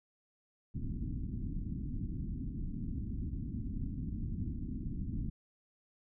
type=low-pass noise; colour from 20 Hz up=pink; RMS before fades=-38 dBFS; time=0.74-5.3 s; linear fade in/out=10 ms; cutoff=290 Hz; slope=48 dB/octave; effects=none